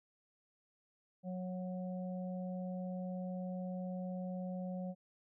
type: harmonic tone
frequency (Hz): 183.2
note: F#3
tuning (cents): -17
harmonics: 1 / 3 / 4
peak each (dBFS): -39 / -46 / -52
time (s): 1.23-4.95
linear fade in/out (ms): 50
effects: none